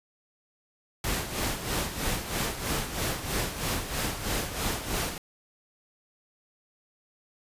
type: noise with tremolo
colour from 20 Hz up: pink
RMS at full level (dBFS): -28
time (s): 1.04-5.18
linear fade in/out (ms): 2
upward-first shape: sine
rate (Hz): 3.1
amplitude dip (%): 65
effects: resampled to 32000 Hz